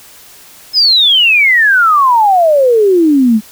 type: exponential sweep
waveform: sine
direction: down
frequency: 5210 to 207.7 Hz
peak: -5 dBFS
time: 0.73-3.41 s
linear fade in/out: 50 ms
effects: white hiss -38 dBFS RMS until 3.51 s